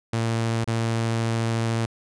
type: tone with dropouts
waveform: sawtooth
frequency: 114.2 Hz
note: A#2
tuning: 35 cents flat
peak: -18 dBFS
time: 0.13-1.86 s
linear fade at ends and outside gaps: 5 ms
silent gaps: 0.644-0.675 s
effects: resampled to 22050 Hz